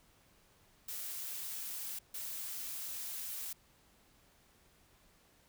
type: noise bursts at uneven times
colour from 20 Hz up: blue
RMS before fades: -42 dBFS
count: 2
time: 0.88-1.99 / 2.14-3.53 s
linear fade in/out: 5 ms
effects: pink hiss -67 dBFS RMS until 5.48 s